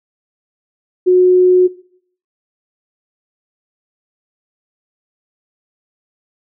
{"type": "tone", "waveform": "sine", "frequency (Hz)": 364.8, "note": "F#4", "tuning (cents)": -24, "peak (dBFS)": -6, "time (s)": [1.06, 1.68], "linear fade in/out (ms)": 20, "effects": ["noise-tail reverb RT60 0.6 s tail -19 dB re dry"]}